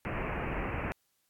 pink low-pass noise, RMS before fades -35 dBFS, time 0.05-0.92 s, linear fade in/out 0 ms, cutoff 2700 Hz, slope 96 dB/octave, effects white hiss -75 dBFS RMS until 1.29 s + AAC 64 kbps

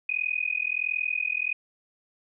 sine tone with amplitude modulation, 2489 Hz, D#7, in tune, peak -21 dBFS, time 0.09-1.53 s, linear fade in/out 5 ms, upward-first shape sine, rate 41.4 Hz, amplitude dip 100%, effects none

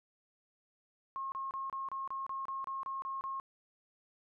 sine tone bursts, 1078 Hz, C#6, 49 cents flat, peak -36 dBFS, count 12, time 1.16-3.399 s, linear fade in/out 0 ms, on 160 ms, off 29 ms, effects none

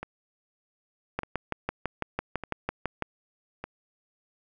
two click trains, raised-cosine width 0.5 ms, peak -13 / -20 dBFS, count 12 / 4, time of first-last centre 1.19-3.023 / 0.03-3.64 s, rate 6 / 0.831 Hz, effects none

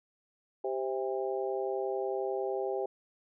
harmonic tone with a mistuned harmonic, 131 Hz, C3, 2 cents sharp, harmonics 3 / 4 / 5 / 6, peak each -33 / -36 / -39 / -39 dBFS, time 0.64-2.86 s, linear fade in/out 5 ms, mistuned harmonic 6, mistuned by +39 cents, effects none

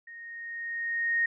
sine tone with level ramp, 1859 Hz, A#6, 5 cents flat, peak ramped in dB -43 to -22 dBFS, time 0.07-1.26 s, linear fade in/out 5 ms, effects none

